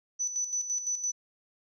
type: tone with tremolo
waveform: sine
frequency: 5980 Hz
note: F#8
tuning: 17 cents sharp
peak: -27 dBFS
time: 0.19-1.12 s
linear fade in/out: 20 ms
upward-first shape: square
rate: 5.9 Hz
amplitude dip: 60%
effects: none